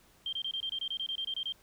sine tone bursts, 3166 Hz, G7, 17 cents sharp, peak -32 dBFS, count 14, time 0.26-1.523 s, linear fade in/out 2 ms, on 67 ms, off 25 ms, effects pink hiss -63 dBFS RMS until 1.62 s

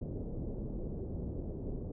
pink low-pass noise, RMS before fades -39 dBFS, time 0.01-1.92 s, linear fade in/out 10 ms, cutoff 470 Hz, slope 24 dB/octave, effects none

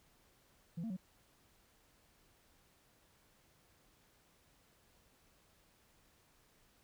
sine tone with pitch steps, 168.1 / 227.3 / 185.3 Hz, E3 / A#3 / F#3, +34 / -43 / +3 cents, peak -36 dBFS, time 0.77-0.968 s, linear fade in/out 10 ms, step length 66 ms, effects tanh soft clip ceiling -37 dBFS + pink hiss -70 dBFS RMS until 6.83 s

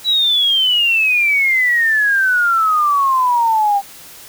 sine exponential sweep, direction down, 3951 to 787 Hz, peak -11 dBFS, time 0.04-3.82 s, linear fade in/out 50 ms, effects white hiss -38 dBFS RMS until 4.28 s

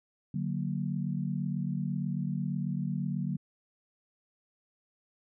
sine chord, D augmented, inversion none, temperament equal, 146.83 / 185 / 233.1 Hz, D3 / F#3 / A#3, 0 / 0 / 0 cents, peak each -33 / -33 / -37 dBFS, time 0.34-3.37 s, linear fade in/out 5 ms, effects none

